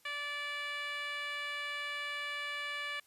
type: tone with band-pass filter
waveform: 10% pulse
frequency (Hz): 581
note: D5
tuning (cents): -19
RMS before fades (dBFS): -39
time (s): 0.05-3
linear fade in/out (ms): 5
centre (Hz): 2100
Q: 1.2
effects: white hiss -67 dBFS RMS until 3.06 s + resampled to 32000 Hz